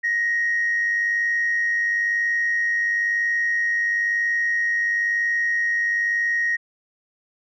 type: tone pair together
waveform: sine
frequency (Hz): 1874.5 / 1975.5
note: A#6 / B6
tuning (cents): +9 / 0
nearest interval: minor second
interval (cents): 91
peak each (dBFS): -18 / -29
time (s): 0.03-6.57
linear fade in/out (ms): 20
effects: tanh soft clip ceiling -15 dBFS